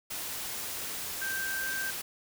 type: tone in noise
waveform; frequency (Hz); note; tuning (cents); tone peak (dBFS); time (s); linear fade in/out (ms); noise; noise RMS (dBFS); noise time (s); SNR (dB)
sine; 1568; G6; 0; -32; 1.21-1.91; 10; white; -37; 0.1-2.02; +2
effects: none